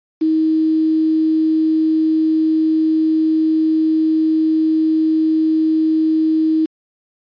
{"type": "tone with quantisation", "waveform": "sine", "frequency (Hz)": 316.6, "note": "D#4", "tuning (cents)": 30, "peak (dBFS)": -12, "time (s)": [0.21, 6.66], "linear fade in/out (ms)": 10, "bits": 6, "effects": ["resampled to 11025 Hz"]}